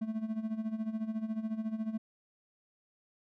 triangle tone with tremolo, 220 Hz, A3, in tune, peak -28 dBFS, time 0.01-1.98 s, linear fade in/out 10 ms, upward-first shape sine, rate 14 Hz, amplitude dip 75%, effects none

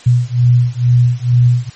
sine beating tone pair, 121.2 / 123.4 Hz, B2 / B2, -32 / -1 cents, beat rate 2.2 Hz, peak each -11 dBFS, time 0.06-1.7 s, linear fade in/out 10 ms, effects white hiss -39 dBFS RMS until 1.75 s + MP3 32 kbps

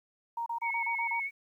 sine tone bursts, 932.3 Hz, A#5, in tune, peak -31 dBFS, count 7, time 0.37-1.2 s, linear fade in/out 5 ms, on 92 ms, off 31 ms
sine tone with vibrato, 2217 Hz, C#7, in tune, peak -31 dBFS, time 0.61-1.31 s, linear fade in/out 50 ms, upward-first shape triangle, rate 7.6 Hz, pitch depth 37 cents each way
effects 11-bit

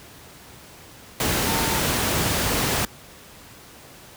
sine tone in noise, 902 Hz, A5, 43 cents sharp, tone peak -30 dBFS, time 1.46-1.79 s, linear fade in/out 2 ms, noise pink, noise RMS -22 dBFS, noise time 1.2-2.85 s, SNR -11 dB, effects pink hiss -45 dBFS RMS until 4.16 s + high-pass 60 Hz 12 dB/octave

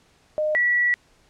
sine tone pair in turn, 612 / 1943 Hz, D#5 / B6, -29 / -29 cents, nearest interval octave + minor sixth, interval 2000 cents, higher second, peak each -20 / -17 dBFS, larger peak second, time 0.38-0.55 / 0.55-0.94 s, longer second, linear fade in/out 0 ms, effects pink hiss -59 dBFS RMS until 1.29 s + low-pass 8000 Hz 12 dB/octave

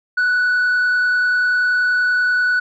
sine tone with frequency modulation, 1480 Hz, F#6, in tune, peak -11 dBFS, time 0.17-2.6 s, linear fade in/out 10 ms, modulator 30.3 Hz, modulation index 0.52, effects tanh soft clip ceiling -13 dBFS

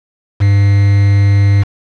triangle tone with quantisation, 100.3 Hz, G2, 40 cents sharp, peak -4 dBFS, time 0.4-1.64 s, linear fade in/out 20 ms, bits 4, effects low-pass 4000 Hz 12 dB/octave

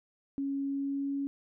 sine tone with pitch glide, 276.6 to 278.7 Hz, C#4 to C#4, -4 to +9 cents, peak -30 dBFS, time 0.38-1.27 s, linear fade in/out 0 ms, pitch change +13 cents, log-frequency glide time 0.64-1.14 s, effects none

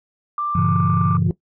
sine tone, 1181 Hz, D6, 9 cents sharp, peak -20 dBFS, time 0.38-1.17 s, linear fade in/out 2 ms
sine chord, G diminished seventh, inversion none, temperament just, 98 / 117.6 / 141.12 / 169.34 Hz, G2 / Bb2 / Db3 / Fb3, 0 / +16 / +31 / +47 cents, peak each -20 / -24 / -20 / -18 dBFS, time 0.55-1.31 s, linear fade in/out 5 ms
sine tone with exponential growth, 356.4 Hz, F4, 35 cents sharp, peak -19 dBFS, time 1.22-1.31 s, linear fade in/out 1 ms, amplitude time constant 19 ms
effects noise-tail reverb RT60 0.1 s tail -17 dB re dry + tanh soft clip ceiling -8 dBFS

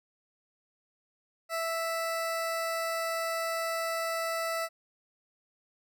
20% pulse tone, 659.3 Hz, E5, in tune, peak -25 dBFS, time 1.49-4.69 s, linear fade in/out 50 ms, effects none

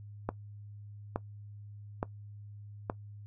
click train, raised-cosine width 1 ms, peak -17 dBFS, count 4, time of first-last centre 0.29-2.899 s, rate 1.15 Hz, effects noise-tail reverb RT60 0.1 s tail -19 dB re dry + added 103 Hz sine -45 dBFS peak until 3.26 s

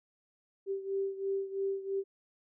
sine beating tone pair, 390 / 393 Hz, G4 / G4, -9 / +4 cents, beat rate 3 Hz, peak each -33 / -37 dBFS, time 0.66-2.04 s, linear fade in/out 50 ms, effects none

